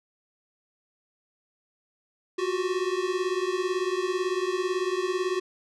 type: beating tone pair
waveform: square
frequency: 359.4 / 377.4 Hz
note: F4 / F#4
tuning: +50 / +34 cents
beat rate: 18 Hz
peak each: -29 dBFS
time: 2.38-5.4 s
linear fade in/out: 10 ms
effects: low-pass 6000 Hz 12 dB/octave